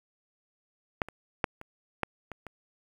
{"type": "clicks", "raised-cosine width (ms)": 0.5, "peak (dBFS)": [-11, -26, -9, -27, -12, -24, -26], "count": 7, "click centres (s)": [1.018, 1.086, 1.442, 1.614, 2.033, 2.317, 2.467], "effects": ["8-bit"]}